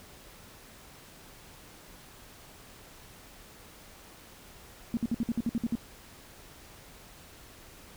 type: tone bursts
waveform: sine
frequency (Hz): 233.1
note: A#3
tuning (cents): 0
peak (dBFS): -25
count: 10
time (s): 4.94-5.753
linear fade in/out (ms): 0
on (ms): 30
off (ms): 57
effects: pink hiss -52 dBFS RMS until 7.96 s